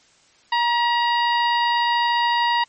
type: harmonic tone with a mistuned harmonic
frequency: 947 Hz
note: A#5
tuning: 27 cents sharp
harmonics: 1 / 2 / 3 / 4 / 5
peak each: -18 / -24 / -28 / -30 / -32 dBFS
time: 0.52-2.64 s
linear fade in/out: 5 ms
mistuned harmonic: 2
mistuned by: +22 cents
effects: white hiss -56 dBFS RMS until 2.68 s + MP3 32 kbps